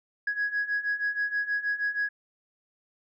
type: beating tone pair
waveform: sine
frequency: 1661.2 / 1667.5 Hz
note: G#6 / G#6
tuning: 0 / +7 cents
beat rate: 6.3 Hz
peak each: -30 / -27 dBFS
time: 0.27-2.09 s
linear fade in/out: 5 ms
effects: tanh soft clip ceiling -21 dBFS